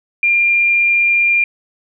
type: tone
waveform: sine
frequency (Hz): 2395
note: D7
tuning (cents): +33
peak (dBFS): -10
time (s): 0.23-1.44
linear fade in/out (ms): 2
effects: none